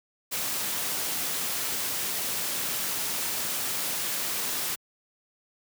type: noise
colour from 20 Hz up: white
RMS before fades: -30 dBFS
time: 0.31-4.76 s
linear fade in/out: 20 ms
effects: high-pass 100 Hz 12 dB/octave